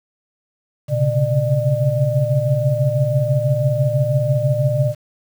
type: tone cluster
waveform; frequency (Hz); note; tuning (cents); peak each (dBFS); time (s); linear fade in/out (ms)
sine; 119.7 / 133.7 / 139.8 / 599; A#2 / C3 / C#3 / D5; +46 / +38 / +15 / +34; -20; 0.88-4.95; 50
effects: 7-bit